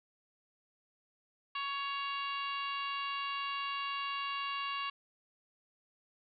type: harmonic tone with a mistuned harmonic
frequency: 558 Hz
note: C#5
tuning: 11 cents sharp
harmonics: 2 / 3 / 4 / 5 / 6 / 7 / 8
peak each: -37 / -47 / -47 / -40 / -49 / -50 / -52 dBFS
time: 1.55-4.9 s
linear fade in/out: 5 ms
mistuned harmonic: 8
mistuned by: +35 cents
effects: none